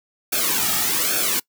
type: noise with flanger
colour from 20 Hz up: white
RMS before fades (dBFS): -21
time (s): 0.32-1.4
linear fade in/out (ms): 10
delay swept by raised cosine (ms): 1 to 2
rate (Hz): 1.2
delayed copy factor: -0.8
effects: noise-tail reverb RT60 0.1 s tail -23 dB re dry